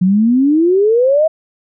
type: exponential sweep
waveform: sine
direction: up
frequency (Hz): 177.4 to 651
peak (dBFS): -8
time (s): 0.01-1.28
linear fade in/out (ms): 10
effects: none